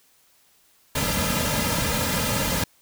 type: noise with comb filter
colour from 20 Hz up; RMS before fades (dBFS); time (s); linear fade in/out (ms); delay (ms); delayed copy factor
pink; -24; 0.95-2.64; 5; 2.7; -0.9
effects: white hiss -60 dBFS RMS until 2.81 s